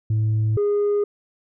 sine tone pair in turn, 108.8 / 410.8 Hz, A2 / G#4, -19 / -19 cents, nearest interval octave + major seventh, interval 2300 cents, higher second, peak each -15 dBFS, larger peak neither, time 0.1-0.57 / 0.57-1.04 s, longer neither, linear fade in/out 5 ms, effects tanh soft clip ceiling -16 dBFS

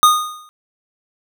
square tone with exponential decay, 1232 Hz, D#6, 17 cents flat, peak -5 dBFS, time 0.03-0.49 s, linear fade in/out 0 ms, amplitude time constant 100 ms, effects none

